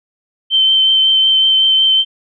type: tone with vibrato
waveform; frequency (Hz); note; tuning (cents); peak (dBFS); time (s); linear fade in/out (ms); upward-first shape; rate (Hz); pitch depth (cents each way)
sine; 3100; G7; -20; -8; 0.5-2.05; 50; triangle; 5.4; 15
effects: none